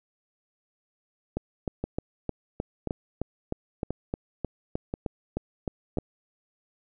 two click trains, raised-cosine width 2 ms, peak -15 / -16 dBFS, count 16 / 5, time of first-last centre 1.37-5.985 / 1.84-5.972 s, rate 3.25 / 0.968 Hz, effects none

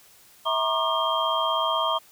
sine tone cluster, 650 / 942 / 1084 / 1200 / 3201 Hz, E5 / A#5 / C#6 / D6 / G7, -24 / +18 / -39 / +37 / +36 cents, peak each -28 dBFS, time 0.45-1.99 s, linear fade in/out 20 ms, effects white hiss -54 dBFS RMS until 2.11 s

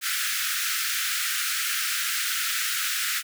pink high-pass noise, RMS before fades -27 dBFS, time 0.01-3.23 s, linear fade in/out 50 ms, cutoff 1300 Hz, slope 96 dB/octave, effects none

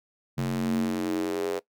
square tone with high-pass filter sweep, 45.13 Hz, F#1, 42 cents flat, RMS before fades -28 dBFS, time 0.37-1.6 s, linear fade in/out 20 ms, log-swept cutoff 160 to 460 Hz, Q 5.2, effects noise-tail reverb RT60 0.1 s tail -19 dB re dry

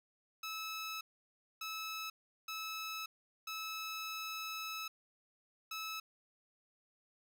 15% pulse tone bursts at uneven times, 1300 Hz, E6, 24 cents flat, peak -34 dBFS, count 5, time 0.43-1.01 / 1.61-2.1 / 2.48-3.06 / 3.47-4.88 / 5.71-6 s, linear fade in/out 5 ms, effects none

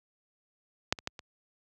clicks, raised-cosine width 0.2 ms, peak -7 / -24 / -15 / -25 dBFS, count 4, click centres 0.925 / 0.988 / 1.074 / 1.192 s, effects high-pass 60 Hz 12 dB/octave

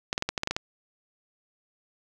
clicks, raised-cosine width 0.2 ms, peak -10 dBFS, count 9, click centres 0.129 / 0.179 / 0.224 / 0.29 / 0.378 / 0.434 / 0.474 / 0.51 / 0.565 s, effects none

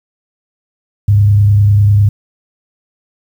sine tone with frequency modulation, 102.2 Hz, G#2, 27 cents flat, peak -5 dBFS, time 1.08-2.09 s, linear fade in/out 5 ms, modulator 30 Hz, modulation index 0.28, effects 7-bit

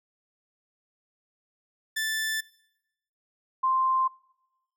sawtooth / sine tone pair in turn, 1760 / 1046.5 Hz, A6 / C6, 0 / 0 cents, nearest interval major sixth, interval 900 cents, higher first, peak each -23 / -21 dBFS, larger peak second, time 1.96-2.41 / 3.63-4.08 s, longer neither, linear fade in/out 10 ms, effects noise-tail reverb RT60 0.9 s tail -24 dB re dry

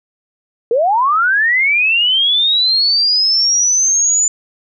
sine linear sweep, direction up, 440 to 7050 Hz, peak -10 dBFS, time 0.71-4.28 s, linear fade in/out 2 ms, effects none

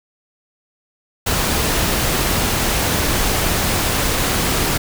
pink noise, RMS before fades -18 dBFS, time 1.26-4.78 s, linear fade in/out 10 ms, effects none

